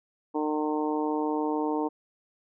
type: harmonic tone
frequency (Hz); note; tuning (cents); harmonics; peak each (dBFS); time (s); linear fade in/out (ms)
152.2; D#3; -38; 2 / 3 / 4 / 5 / 6 / 7; -28 / -31 / -39 / -36 / -33 / -41; 0.34-1.89; 20
effects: none